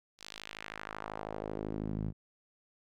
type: tone with band-pass filter sweep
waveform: sawtooth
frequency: 52.8 Hz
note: G#1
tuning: 29 cents sharp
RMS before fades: -40 dBFS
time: 0.18-2.13 s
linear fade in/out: 50 ms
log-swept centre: 5000 to 150 Hz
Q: 1.4
effects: none